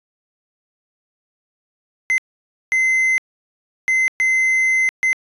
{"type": "tone bursts at uneven times", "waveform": "triangle", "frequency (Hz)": 2060, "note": "C7", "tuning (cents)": -28, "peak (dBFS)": -12, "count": 5, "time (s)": [[2.1, 2.18], [2.72, 3.18], [3.88, 4.08], [4.2, 4.89], [5.03, 5.13]], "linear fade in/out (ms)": 0, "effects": ["resampled to 24000 Hz"]}